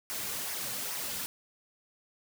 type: noise with flanger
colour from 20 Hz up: white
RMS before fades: -36 dBFS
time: 0.1-1.26 s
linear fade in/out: 0 ms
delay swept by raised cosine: 0.25 to 3.15 ms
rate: 2.4 Hz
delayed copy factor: -0.5
effects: none